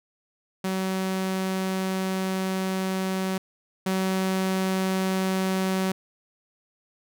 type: tone pair in turn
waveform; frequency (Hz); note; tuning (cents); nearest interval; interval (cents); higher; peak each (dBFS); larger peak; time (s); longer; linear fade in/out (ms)
sawtooth; 189 / 189; F#3 / F#3; +37 / +37; unison; 0; neither; -21 / -19; second; 0.64-3.38 / 3.86-5.92; first; 5
effects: none